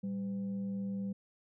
sine tone with frequency modulation, 196 Hz, G3, in tune, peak -34 dBFS, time 0.03-1.13 s, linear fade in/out 10 ms, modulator 308 Hz, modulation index 0.3, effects none

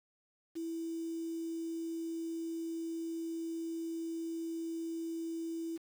sine tone with quantisation, 329.6 Hz, E4, in tune, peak -36 dBFS, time 0.55-5.78 s, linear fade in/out 20 ms, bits 9, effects none

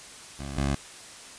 15% pulse tone pair in turn, 69.3 / 69.59 Hz, C#2 / C#2, 0 / +7 cents, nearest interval unison, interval 7 cents, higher second, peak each -28 / -18 dBFS, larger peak second, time 0.39-0.57 / 0.57-0.75 s, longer neither, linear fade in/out 5 ms, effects white hiss -45 dBFS RMS until 1.38 s + resampled to 22050 Hz

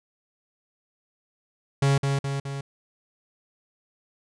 45% pulse tone with echo, 138.59 Hz, C#3, in tune, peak -18 dBFS, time 1.82-1.98 s, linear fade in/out 5 ms, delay 210 ms, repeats 3, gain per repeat -4 dB, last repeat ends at 2.61 s, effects resampled to 22050 Hz

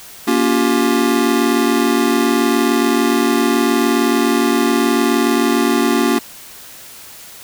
square chord, G half-diminished seventh, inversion first, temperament just, 235.2 / 282.2 / 352.8 / 392 Hz, Bb3 / Db4 / F4 / G4, +16 / +31 / +18 / 0 cents, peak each -18 / -18 / -19 / -22 dBFS, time 0.27-6.19 s, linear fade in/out 10 ms, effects white hiss -37 dBFS RMS until 7.43 s

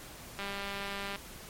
click train, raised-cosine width 0.3 ms, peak -22 dBFS, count 154, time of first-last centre 0.39-1.159 s, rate 199 Hz, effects pink hiss -48 dBFS RMS until 1.49 s + MP3 64 kbps

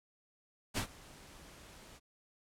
pink noise with ADSR envelope, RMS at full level -33 dBFS, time 0.74-2 s, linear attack 33 ms, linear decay 92 ms, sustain -22 dB, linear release 35 ms, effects low-pass 11000 Hz 12 dB/octave

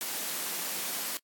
white high-pass noise, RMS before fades -34 dBFS, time 0.01-1.17 s, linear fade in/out 0 ms, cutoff 160 Hz, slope 48 dB/octave, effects noise-tail reverb RT60 0.1 s tail -25 dB re dry + AAC 64 kbps

